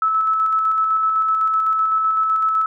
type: tone with tremolo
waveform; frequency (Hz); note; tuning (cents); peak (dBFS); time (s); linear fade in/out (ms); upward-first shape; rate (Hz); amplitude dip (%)
sine; 1304; E6; -19; -14; 0.02-2.66; 2; square; 7.9; 25
effects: none